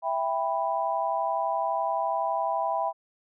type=chord; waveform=sine; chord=E minor; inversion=none; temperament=just; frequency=659.3 / 791.1 / 988.9 Hz; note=E5 / G5 / B5; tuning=0 / +16 / +2 cents; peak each=-29 dBFS; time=0.02-2.93 s; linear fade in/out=50 ms; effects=none